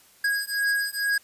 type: beating tone pair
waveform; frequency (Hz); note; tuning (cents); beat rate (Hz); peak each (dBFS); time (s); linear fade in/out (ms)
square; 1644 / 1646.2; G#6 / G#6; -18 / -16; 2.2; -27; 0.24-1.18; 5
effects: white hiss -56 dBFS RMS until 1.23 s + resampled to 32000 Hz